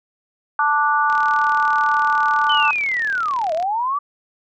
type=chord; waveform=sine; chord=D major; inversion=second; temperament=just; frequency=881 / 1174.7 / 1468.3 Hz; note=A5 / D6 / F#6; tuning=+2 / 0 / -14 cents; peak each=-19 / -18 / -20 dBFS; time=0.59-2.71 s; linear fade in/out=2 ms
type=click train; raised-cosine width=0.2 ms; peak=-18 dBFS; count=97; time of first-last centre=1.1-3.626 s; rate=38 Hz
type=linear two-way sweep; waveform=sine; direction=down then up; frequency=3078 to 613 to 1178 Hz; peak=-18 dBFS; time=2.49-3.99 s; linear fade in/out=10 ms; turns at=3.53 s
effects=none